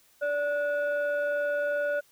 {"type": "tone pair together", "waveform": "sine", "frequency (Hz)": [581, 1458.5], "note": ["D5", "F#6"], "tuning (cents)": [-19, -25], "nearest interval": "octave + major third", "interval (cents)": 1594, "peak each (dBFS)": [-25, -30], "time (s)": [0.21, 2.01], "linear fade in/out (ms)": 20, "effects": ["tanh soft clip ceiling -21 dBFS", "white hiss -62 dBFS RMS until 2.11 s"]}